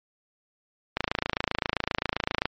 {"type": "click train", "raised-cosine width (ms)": 0.3, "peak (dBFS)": -8, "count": 42, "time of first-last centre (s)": [0.97, 2.456], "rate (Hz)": 27.6, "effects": ["low-pass 5000 Hz 12 dB/octave", "MP3 48 kbps"]}